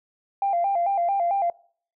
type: tone with vibrato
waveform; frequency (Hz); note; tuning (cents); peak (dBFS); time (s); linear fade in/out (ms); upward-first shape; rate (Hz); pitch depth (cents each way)
sine; 740; F#5; 0; -19; 0.42-1.5; 2; square; 4.5; 120
effects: noise-tail reverb RT60 0.5 s tail -22 dB re dry + tanh soft clip ceiling -15 dBFS